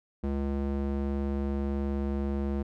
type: tone with band-pass filter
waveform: square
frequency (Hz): 69.3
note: C#2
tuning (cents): 0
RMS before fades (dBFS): -30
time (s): 0.23-2.63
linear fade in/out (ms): 10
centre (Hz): 250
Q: 0.81
effects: none